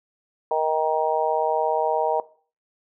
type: harmonic tone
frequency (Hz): 157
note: D#3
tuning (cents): +16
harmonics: 3 / 4 / 5 / 6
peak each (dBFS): -25 / -25 / -25 / -25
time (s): 0.51-2.2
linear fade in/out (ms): 2
effects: noise-tail reverb RT60 0.4 s tail -18 dB re dry